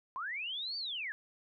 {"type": "linear two-way sweep", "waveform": "sine", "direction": "up then down", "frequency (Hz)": [981, 4652, 1623], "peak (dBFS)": -36, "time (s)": [0.16, 1.12], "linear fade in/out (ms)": 0, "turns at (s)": 0.77, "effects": []}